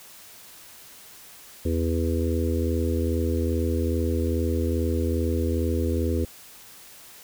harmonic tone, 82.41 Hz, E2, in tune, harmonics 1 / 3 / 4 / 5 / 6, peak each -24 / -29 / -30 / -31 / -32 dBFS, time 1.65-6.25 s, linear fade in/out 5 ms, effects white hiss -47 dBFS RMS until 7.23 s

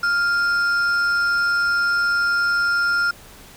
sine tone pair together, 1401 / 5289 Hz, F6 / E8, +5 / +5 cents, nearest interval octave + major seventh, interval 2300 cents, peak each -15 / -26 dBFS, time 0.03-3.11 s, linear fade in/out 5 ms, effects tanh soft clip ceiling -14 dBFS + pink hiss -44 dBFS RMS until 3.56 s

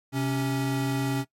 square tone pair together, 130.56 / 277.2 Hz, C3 / C#4, -3 / 0 cents, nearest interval octave + minor second, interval 1303 cents, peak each -28 dBFS, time 0.12-1.25 s, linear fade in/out 50 ms, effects noise-tail reverb RT60 0.1 s tail -19 dB re dry + MP3 64 kbps

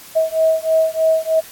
sine beating tone pair, 640 / 643.2 Hz, D#5 / E5, +49 / -43 cents, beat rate 3.2 Hz, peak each -16 dBFS, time 0.15-1.41 s, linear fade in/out 20 ms, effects white hiss -39 dBFS RMS until 1.51 s + AAC 64 kbps

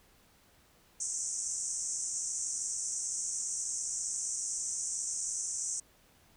pink band-pass noise, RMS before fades -36 dBFS, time 1-5.8 s, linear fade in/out 5 ms, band 5800 to 8700 Hz, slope 96 dB/octave, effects pink hiss -64 dBFS RMS until 6.36 s

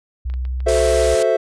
sine tone with pitch glide, 63 to 64.62 Hz, B1 to C2, +35 to -21 cents, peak -20 dBFS, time 0.25-1.15 s, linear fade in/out 10 ms, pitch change +44 cents, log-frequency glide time 0.37-0.94 s
clicks, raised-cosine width 0.3 ms, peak -26 dBFS, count 4, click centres 0.3 / 0.339 / 0.452 / 0.604 s
triangle chord, F# half-diminished seventh, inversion none, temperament equal, 370 / 440 / 523.3 / 659.3 Hz, F#4 / A4 / C5 / E5, 0 / 0 / 0 / 0 cents, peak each -21 / -17 / -17 / -16 dBFS, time 0.66-1.37 s, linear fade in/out 10 ms
white noise, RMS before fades -26 dBFS, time 0.68-1.23 s, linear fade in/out 5 ms
effects resampled to 22050 Hz

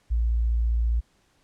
sine tone, 57.5 Hz, A#1, 23 cents flat, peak -20 dBFS, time 0.1-1.01 s, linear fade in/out 20 ms, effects pink hiss -65 dBFS RMS until 1.43 s + low-pass 9000 Hz 12 dB/octave

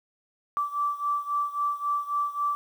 sine beating tone pair, 1162 / 1165.7 Hz, D6 / D6, -19 / -13 cents, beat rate 3.7 Hz, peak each -27 / -30 dBFS, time 0.57-2.55 s, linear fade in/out 0 ms, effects 9-bit

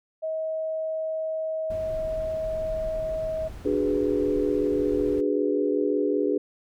sine tone, 636 Hz, D#5, 38 cents sharp, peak -26 dBFS, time 0.22-3.49 s, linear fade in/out 20 ms
brown noise, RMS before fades -38 dBFS, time 1.7-5.21 s, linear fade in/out 5 ms
sine chord, G# half-diminished seventh, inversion second, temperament equal, 293.7 / 370 / 415.3 / 493.9 Hz, D4 / F#4 / G#4 / B4, 0 / 0 / 0 / 0 cents, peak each -26 / -29 / -25 / -29 dBFS, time 3.65-6.38 s, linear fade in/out 5 ms
effects none

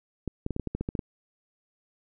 clicks, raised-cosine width 3 ms, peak -17 dBFS, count 11, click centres 0.277 / 0.464 / 0.507 / 0.564 / 0.597 / 0.673 / 0.75 / 0.81 / 0.889 / 0.952 / 0.992 s, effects none

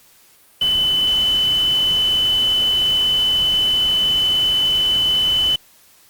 sine tone in noise, 3015 Hz, F#7, 32 cents sharp, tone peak -14 dBFS, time 0.61-5.56 s, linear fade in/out 5 ms, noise pink, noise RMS -32 dBFS, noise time 0.61-5.56 s, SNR +15 dB, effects white hiss -51 dBFS RMS until 6.09 s + Opus 48 kbps

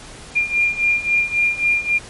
sine beating tone pair, 2400 / 2403.7 Hz, D7 / D7, +37 / +40 cents, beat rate 3.7 Hz, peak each -20 / -17 dBFS, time 0.35-1.99 s, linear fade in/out 20 ms, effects pink hiss -38 dBFS RMS until 2.09 s + MP3 48 kbps

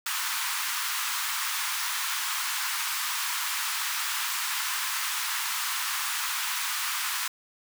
pink high-pass noise, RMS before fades -30 dBFS, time 0.06-7.28 s, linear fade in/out 5 ms, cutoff 960 Hz, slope 48 dB/octave, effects none

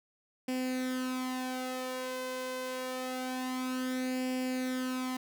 sawtooth tone with flanger, 256 Hz, C4, 38 cents flat, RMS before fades -35 dBFS, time 0.48-5.17 s, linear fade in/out 5 ms, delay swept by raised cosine 0.39 to 1.99 ms, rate 0.26 Hz, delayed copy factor +0.65, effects none

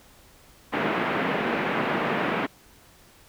pink band-pass noise, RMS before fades -26 dBFS, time 0.72-2.47 s, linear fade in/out 20 ms, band 180 to 2500 Hz, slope 24 dB/octave, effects pink hiss -54 dBFS RMS until 3.28 s

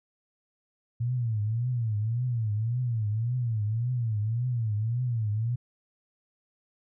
sine tone with vibrato, 114.7 Hz, A#2, 28 cents flat, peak -25 dBFS, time 1-5.56 s, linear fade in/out 10 ms, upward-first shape triangle, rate 1.8 Hz, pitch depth 190 cents each way, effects none

